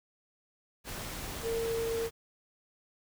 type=tone in noise; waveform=sine; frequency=457.3 Hz; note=A#4; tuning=33 cents flat; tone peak=-30 dBFS; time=1.42-2.1 s; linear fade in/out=50 ms; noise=pink; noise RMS=-40 dBFS; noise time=0.84-2.11 s; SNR=+7 dB; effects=none